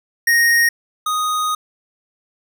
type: tone pair in turn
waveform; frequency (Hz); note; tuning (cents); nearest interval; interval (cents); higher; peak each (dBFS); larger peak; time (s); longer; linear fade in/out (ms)
square; 1864.7 / 1244.5; A#6 / D#6; 0 / 0; perfect fifth; 700; first; -12 / -18; first; 0.27-0.69 / 1.06-1.55; second; 5
effects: none